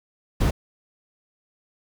brown noise, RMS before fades -20 dBFS, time 0.4-0.51 s, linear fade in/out 10 ms, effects none

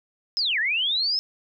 sine linear two-way sweep, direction down then up, 5274 to 1661.2 to 5274 Hz, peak -21 dBFS, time 0.37-1.19 s, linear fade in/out 0 ms, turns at 0.59 s, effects none

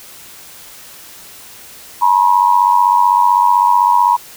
sine tone with amplitude modulation, 963 Hz, B5, 44 cents flat, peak -4 dBFS, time 2.01-4.17 s, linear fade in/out 20 ms, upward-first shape sine, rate 95.8 Hz, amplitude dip 85%, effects white hiss -37 dBFS RMS until 4.36 s

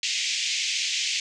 pink band-pass noise, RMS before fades -27 dBFS, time 0.03-1.2 s, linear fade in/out 2 ms, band 2200 to 7100 Hz, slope 48 dB/octave, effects none

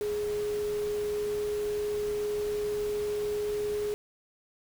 sine tone in noise, 417.2 Hz, G#4, 8 cents sharp, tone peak -28 dBFS, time 0.01-3.94 s, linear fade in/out 0 ms, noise pink, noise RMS -44 dBFS, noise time 0.01-3.94 s, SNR +13 dB, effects none

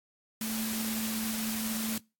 sine tone in noise, 221 Hz, A3, 8 cents sharp, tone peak -33 dBFS, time 0.41-1.98 s, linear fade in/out 2 ms, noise white, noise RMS -36 dBFS, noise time 0.41-1.98 s, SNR 0 dB, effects noise-tail reverb RT60 0.3 s tail -26 dB re dry + AAC 64 kbps

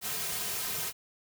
white noise with comb filter, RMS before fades -34 dBFS, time 0.01-0.93 s, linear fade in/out 50 ms, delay 3.5 ms, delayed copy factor -0.75, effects none

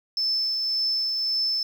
sine tone with tremolo, 5270 Hz, E8, 1 cent flat, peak -21 dBFS, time 0.17-1.63 s, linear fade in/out 2 ms, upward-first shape triangle, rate 1.8 Hz, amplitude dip 30%, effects 8-bit

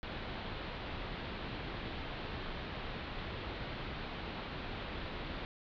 pink low-pass noise, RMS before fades -42 dBFS, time 0.03-5.45 s, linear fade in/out 0 ms, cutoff 4100 Hz, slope 48 dB/octave, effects none

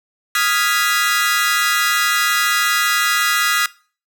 sawtooth chord, F half-diminished seventh, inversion third, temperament equal, 1244.5 / 1396.9 / 1661.2 / 1975.5 Hz, Eb6 / F6 / Ab6 / Cb7, 0 / 0 / 0 / 0 cents, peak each -17 dBFS, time 0.35-3.66 s, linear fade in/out 2 ms, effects noise-tail reverb RT60 0.4 s tail -21 dB re dry

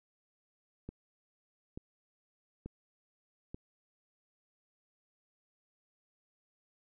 click train, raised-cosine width 3 ms, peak -29 dBFS, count 4, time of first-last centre 0.89-3.545 s, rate 1.13 Hz, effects none

